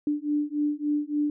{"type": "beating tone pair", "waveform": "sine", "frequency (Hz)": [293.7, 297.2], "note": ["D4", "D4"], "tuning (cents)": [0, 21], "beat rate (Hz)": 3.5, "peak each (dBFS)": -27, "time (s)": [0.07, 1.3], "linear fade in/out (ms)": 2, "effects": []}